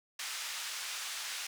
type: band-pass noise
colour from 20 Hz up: white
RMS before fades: -40 dBFS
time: 0.19-1.47 s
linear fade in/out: 5 ms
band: 1200 to 6300 Hz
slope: 12 dB/octave
effects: none